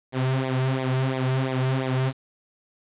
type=tone with flanger; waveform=sawtooth; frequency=130.81 Hz; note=C3; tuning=in tune; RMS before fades=-24 dBFS; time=0.12-2.13 s; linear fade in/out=50 ms; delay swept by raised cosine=0.67 to 4.07 ms; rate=2.9 Hz; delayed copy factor=-0.75; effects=resampled to 8000 Hz + 8-bit